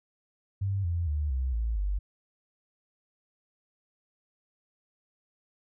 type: tone with pitch steps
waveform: sine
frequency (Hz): 98.1 / 85.4 / 74.35 / 64.72 / 56.34 / 49.05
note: G2 / F2 / D2 / C2 / A1 / G1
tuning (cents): +2 / -38 / +22 / -18 / +42 / +2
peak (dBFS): -26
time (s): 0.61-1.99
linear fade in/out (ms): 10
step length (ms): 230
effects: none

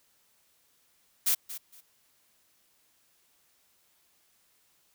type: noise with echo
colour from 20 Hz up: blue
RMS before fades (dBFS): -25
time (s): 1.26-1.35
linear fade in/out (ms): 10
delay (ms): 230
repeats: 2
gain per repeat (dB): -14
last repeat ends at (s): 1.81
effects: white hiss -68 dBFS RMS until 4.94 s

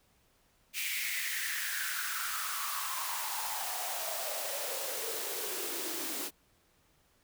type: noise with high-pass filter sweep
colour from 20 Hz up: white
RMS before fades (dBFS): -36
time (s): 0.73-6.31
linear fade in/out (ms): 50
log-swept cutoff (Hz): 2400 to 290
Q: 5.9
effects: pink hiss -69 dBFS RMS until 7.23 s

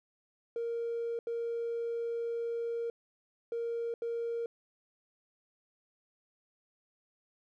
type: tone bursts at uneven times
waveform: triangle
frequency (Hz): 466.2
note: A#4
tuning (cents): 0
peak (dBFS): -29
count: 4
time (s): 0.56-1.19 / 1.27-2.9 / 3.52-3.94 / 4.02-4.46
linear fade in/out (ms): 2
effects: tanh soft clip ceiling -29 dBFS

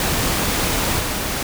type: noise with level steps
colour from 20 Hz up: pink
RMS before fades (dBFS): -20 / -23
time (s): 0-1.43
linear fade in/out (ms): 2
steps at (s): 0.99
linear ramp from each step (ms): 20
effects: none

